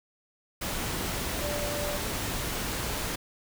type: tone in noise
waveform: sine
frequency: 586 Hz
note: D5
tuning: 4 cents flat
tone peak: -33 dBFS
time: 1.41-1.97 s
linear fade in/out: 10 ms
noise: pink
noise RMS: -32 dBFS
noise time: 0.61-3.16 s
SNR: -4 dB
effects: none